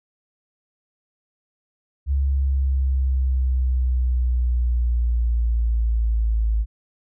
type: exponential sweep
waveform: sine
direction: down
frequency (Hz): 69.3 to 54.1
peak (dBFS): -17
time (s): 2.06-6.66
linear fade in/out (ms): 50
effects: none